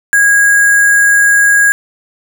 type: tone with sample-and-hold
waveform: sine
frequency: 1643 Hz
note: G#6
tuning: 19 cents flat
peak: -5 dBFS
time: 0.13-1.72 s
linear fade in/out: 0 ms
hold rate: 8820 Hz
effects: none